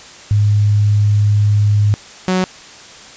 sine / sawtooth tone pair in turn, 103.83 / 185 Hz, G#2 / F#3, 0 / 0 cents, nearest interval minor seventh, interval 1000 cents, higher second, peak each -9 dBFS, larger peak neither, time 0.31-1.94 / 2.28-2.44 s, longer first, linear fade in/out 0 ms, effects white hiss -37 dBFS RMS until 3.16 s + resampled to 16000 Hz

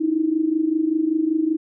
sine tone with amplitude modulation, 317.1 Hz, D#4, 33 cents sharp, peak -14 dBFS, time 0-1.57 s, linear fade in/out 20 ms, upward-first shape sine, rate 25.2 Hz, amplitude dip 75%, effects none

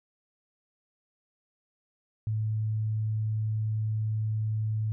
sine tone, 108.7 Hz, A2, 21 cents flat, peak -26 dBFS, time 2.27-4.92 s, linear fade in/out 0 ms, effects none

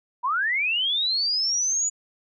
sine linear sweep, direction up, 932.3 to 6960 Hz, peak -21 dBFS, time 0.23-1.9 s, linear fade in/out 20 ms, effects none

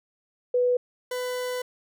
sine / 40% pulse tone pair in turn, 493.9 / 499.4 Hz, B4 / B4, 0 / +19 cents, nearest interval unison, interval 19 cents, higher second, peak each -19 / -27 dBFS, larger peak first, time 0.54-0.77 / 1.11-1.62 s, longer second, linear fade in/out 5 ms, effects none

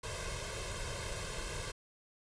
pink noise with comb filter, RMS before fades -40 dBFS, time 0.03-1.72 s, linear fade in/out 10 ms, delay 1.9 ms, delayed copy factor +0.85, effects resampled to 22050 Hz

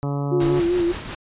harmonic tone, 141.9 Hz, C#3, 41 cents sharp, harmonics 1 / 2 / 3 / 4 / 5 / 6 / 7 / 8 / 9, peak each -23 / -29 / -33 / -35 / -37 / -39 / -40 / -41 / -42 dBFS, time 0.03-0.6 s, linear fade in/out 0 ms
sine tone with vibrato, 349.3 Hz, F4, in tune, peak -17 dBFS, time 0.31-0.93 s, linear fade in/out 20 ms, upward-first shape sine, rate 5.1 Hz, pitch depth 52 cents each way
pink noise with tremolo, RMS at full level -30 dBFS, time 0.4-1.15 s, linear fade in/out 5 ms, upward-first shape triangle, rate 5.9 Hz, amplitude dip 45%
effects resampled to 8000 Hz

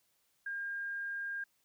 sine tone, 1610 Hz, G6, 46 cents sharp, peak -36 dBFS, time 0.46-1.44 s, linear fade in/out 5 ms, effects white hiss -75 dBFS RMS until 1.64 s

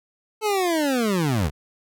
25% pulse linear sweep, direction down, 440 to 63.6 Hz, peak -16 dBFS, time 0.41-1.51 s, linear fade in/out 50 ms, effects none

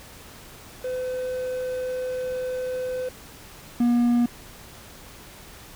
triangle tone pair in turn, 508 / 239.7 Hz, B4 / A#3, +49 / +48 cents, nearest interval octave + minor second, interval 1301 cents, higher first, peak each -24 / -15 dBFS, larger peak second, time 0.84-3.09 / 3.8-4.26 s, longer first, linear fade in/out 5 ms, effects pink hiss -45 dBFS RMS until 5.75 s

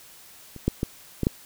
clicks, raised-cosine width 3 ms, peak -26 / -8 / -11 / -11 / -7 dBFS, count 5, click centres 0.563 / 0.68 / 0.831 / 1.233 / 1.269 s, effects white hiss -49 dBFS RMS until 1.45 s

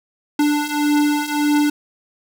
square beating tone pair, 293.7 / 295.4 Hz, D4 / D4, 0 / +10 cents, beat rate 1.7 Hz, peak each -21 / -18 dBFS, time 0.39-1.7 s, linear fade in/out 5 ms, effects none

